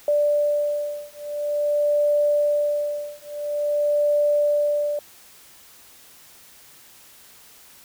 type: beating tone pair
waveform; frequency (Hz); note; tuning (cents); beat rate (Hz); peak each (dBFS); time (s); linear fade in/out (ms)
sine; 587.3 / 587.78; D5 / D5; 0 / +1; 0.48; -22; 0.08-4.99; 2
effects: white hiss -49 dBFS RMS until 7.84 s